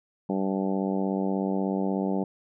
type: harmonic tone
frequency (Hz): 96.5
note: G2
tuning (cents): -27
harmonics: 2 / 3 / 4 / 5 / 6 / 7 / 8 / 9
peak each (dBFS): -27 / -31 / -33 / -35 / -37 / -38 / -39 / -40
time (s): 0.29-2.24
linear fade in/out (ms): 5
effects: none